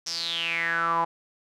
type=tone with band-pass filter sweep; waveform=sawtooth; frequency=167.4 Hz; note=E3; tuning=27 cents sharp; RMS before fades=-27 dBFS; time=0.06-1.05 s; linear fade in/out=10 ms; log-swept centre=5700 to 900 Hz; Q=8.5; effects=none